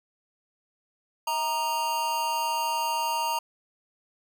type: tone with amplitude modulation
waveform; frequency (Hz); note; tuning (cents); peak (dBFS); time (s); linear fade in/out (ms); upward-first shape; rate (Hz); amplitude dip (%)
square; 932.3; A#5; 0; -23; 1.27-3.39; 5; sine; 287; 65
effects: none